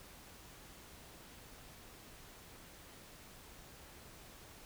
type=silence; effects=pink hiss -56 dBFS RMS until 4.65 s